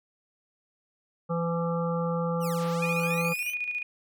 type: harmonic tone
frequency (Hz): 168.6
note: E3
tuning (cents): +39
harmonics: 1 / 3 / 5 / 7 / 8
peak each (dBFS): -28 / -30 / -38 / -35 / -43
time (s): 1.29-3.34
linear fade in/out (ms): 20
type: linear two-way sweep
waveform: 5% pulse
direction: down then up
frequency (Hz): 3136 to 293.1 to 3136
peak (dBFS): -29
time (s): 2.4-3.55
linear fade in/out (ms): 50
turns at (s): 2.65
type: tone with tremolo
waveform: sine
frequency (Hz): 2460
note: D#7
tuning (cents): -20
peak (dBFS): -27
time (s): 2.82-3.83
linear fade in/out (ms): 5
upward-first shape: square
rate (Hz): 14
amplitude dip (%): 50
effects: none